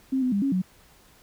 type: tone with pitch steps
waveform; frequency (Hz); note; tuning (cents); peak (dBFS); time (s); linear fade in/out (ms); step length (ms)
sine; 264.5 / 253.2 / 200.4 / 274.6 / 184.9; C4 / B3 / G3 / C#4 / F#3; +19 / +43 / +38 / -16 / -1; -21; 0.12-0.62; 10; 100
effects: pink hiss -56 dBFS RMS until 1.22 s